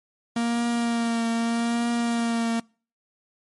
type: tone with vibrato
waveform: 45% pulse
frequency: 233.1 Hz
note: A#3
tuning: in tune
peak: -22 dBFS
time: 0.36-2.6 s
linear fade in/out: 5 ms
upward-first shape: triangle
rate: 0.81 Hz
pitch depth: 27 cents each way
effects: noise-tail reverb RT60 0.4 s tail -26 dB re dry + MP3 48 kbps